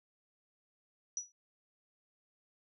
sine tone with exponential decay, 5870 Hz, F#8, 15 cents flat, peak -31 dBFS, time 1.17-1.32 s, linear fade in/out 1 ms, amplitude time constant 31 ms, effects none

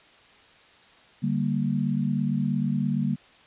sine chord, G minor, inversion second, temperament equal, 146.83 / 196 / 233.1 Hz, D3 / G3 / Bb3, 0 / 0 / 0 cents, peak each -27 dBFS, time 1.22-3.16 s, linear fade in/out 20 ms, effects white hiss -54 dBFS RMS until 3.46 s + resampled to 8000 Hz

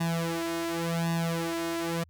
sawtooth tone with flanger, 167 Hz, E3, 23 cents sharp, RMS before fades -30 dBFS, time 0-2.04 s, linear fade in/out 10 ms, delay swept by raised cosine 1.1 to 3.2 ms, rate 0.9 Hz, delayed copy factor +0.95, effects added 82 Hz sine -55 dBFS peak until 2.09 s

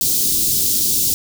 white band-stop noise, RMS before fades -17 dBFS, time 0.01-1.14 s, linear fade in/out 0 ms, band 360 to 4100 Hz, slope 24 dB/octave, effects none

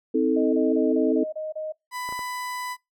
sine chord, A diminished, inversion first, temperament equal with one note detuned, 261.6 / 318.6 / 440 Hz, C4 / Eb4 / A4, 0 / +41 / 0 cents, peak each -23 dBFS, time 0.14-1.24 s, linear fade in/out 10 ms
sine tone bursts, 622.3 Hz, D#5, in tune, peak -28 dBFS, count 7, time 0.36-1.724 s, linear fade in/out 10 ms, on 170 ms, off 29 ms
30% pulse tone, 996 Hz, B5, 14 cents sharp, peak -27 dBFS, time 1.91-2.77 s, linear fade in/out 50 ms
clicks, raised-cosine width 1 ms, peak -26 dBFS, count 3, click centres 2.09 / 2.125 / 2.192 s
effects noise-tail reverb RT60 0.2 s tail -25 dB re dry

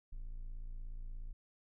triangle tone, 28.4 Hz, A#0, 44 cents flat, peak -39 dBFS, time 0.12-1.33 s, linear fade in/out 10 ms, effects none

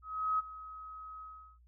sine tone with ADSR envelope, 1272 Hz, D#6, 38 cents sharp, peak -27 dBFS, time 0.02-1.59 s, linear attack 370 ms, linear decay 21 ms, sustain -17 dB, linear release 380 ms, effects noise-tail reverb RT60 0.1 s tail -22 dB re dry + added 60 Hz sine -59 dBFS peak until 1.67 s

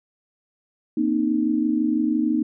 sine tone cluster, 235.9 / 262 / 307.7 Hz, A#3 / C4 / D#4, +21 / +2 / -19 cents, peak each -23 / -26 / -21 dBFS, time 0.97-2.43 s, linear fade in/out 5 ms, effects none

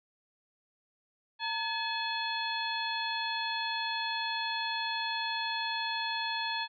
harmonic tone with a mistuned harmonic, 854 Hz, G#5, 48 cents sharp, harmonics 1 / 2 / 3 / 4 / 5, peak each -35 / -37 / -40 / -38 / -39 dBFS, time 1.39-6.68 s, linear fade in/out 50 ms, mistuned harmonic 1, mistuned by +110 cents, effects none

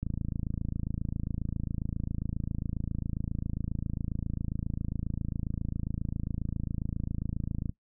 click train, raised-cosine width 5 ms, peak -20 dBFS, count 211, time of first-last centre 0.03-7.694 s, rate 27.4 Hz, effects noise-tail reverb RT60 0.1 s tail -19 dB re dry

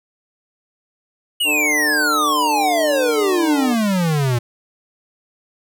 square exponential sweep, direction down, 2960 to 116.54 Hz, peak -16 dBFS, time 1.4-4.39 s, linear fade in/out 10 ms
harmonic tone, 150 Hz, D3, 37 cents sharp, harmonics 2 / 3 / 4 / 5 / 6 / 7, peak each -24 / -28 / -30 / -32 / -34 / -35 dBFS, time 1.44-3.76 s, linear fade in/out 50 ms
effects none

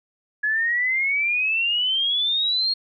sine exponential sweep, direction up, 1689 to 4300 Hz, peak -19 dBFS, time 0.43-2.74 s, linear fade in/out 10 ms, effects none

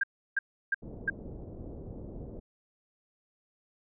sine tone bursts, 1600 Hz, G6, 35 cents sharp, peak -24 dBFS, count 4, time 0.01-1.1 s, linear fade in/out 5 ms, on 25 ms, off 330 ms
pink low-pass noise, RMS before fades -43 dBFS, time 0.82-2.4 s, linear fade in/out 10 ms, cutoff 540 Hz, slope 24 dB/octave
effects none

